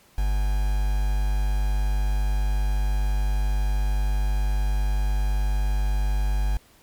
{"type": "tone with quantisation", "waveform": "triangle", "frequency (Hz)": 50, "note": "G1", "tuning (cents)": 35, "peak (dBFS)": -18, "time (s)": [0.18, 6.57], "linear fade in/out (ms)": 0, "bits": 6, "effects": ["pink hiss -56 dBFS RMS until 6.82 s", "MP3 96 kbps"]}